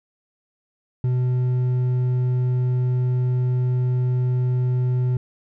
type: tone with hard clipping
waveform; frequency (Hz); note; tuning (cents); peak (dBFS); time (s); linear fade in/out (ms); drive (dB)
triangle; 125.6; B2; +30; -19; 1.04-5.17; 2; 7
effects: none